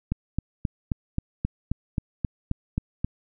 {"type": "click train", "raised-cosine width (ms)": 5, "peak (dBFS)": -12, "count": 12, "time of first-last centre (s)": [0.12, 3.046], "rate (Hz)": 3.76, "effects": []}